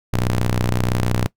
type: ring-modulated tone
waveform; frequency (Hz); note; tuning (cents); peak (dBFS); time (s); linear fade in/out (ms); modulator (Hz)
sawtooth; 61.5; B1; -7; -10; 0.13-1.27; 5; 48.5
effects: noise-tail reverb RT60 0.1 s tail -21 dB re dry